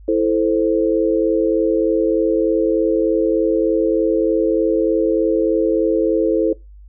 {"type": "chord", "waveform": "sine", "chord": "A minor", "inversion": "second", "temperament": "equal", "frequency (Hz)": [329.6, 440, 523.3], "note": ["E4", "A4", "C5"], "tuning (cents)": [0, 0, 0], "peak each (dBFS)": [-17, -17, -20], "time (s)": [0.08, 6.53], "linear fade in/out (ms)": 5, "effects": ["noise-tail reverb RT60 0.2 s tail -20 dB re dry", "added 50 Hz sine -38 dBFS peak until 6.88 s"]}